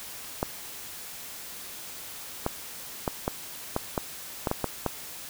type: clicks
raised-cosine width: 1 ms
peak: -11 dBFS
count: 10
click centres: 0.429 / 2.464 / 3.078 / 3.279 / 3.764 / 3.978 / 4.472 / 4.514 / 4.643 / 4.863 s
effects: white hiss -41 dBFS RMS until 5.29 s